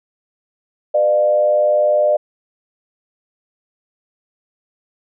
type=tone with frequency modulation; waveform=sine; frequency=600 Hz; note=D5; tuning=37 cents sharp; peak=-11 dBFS; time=0.94-2.17 s; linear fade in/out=10 ms; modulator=100 Hz; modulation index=0.55; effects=none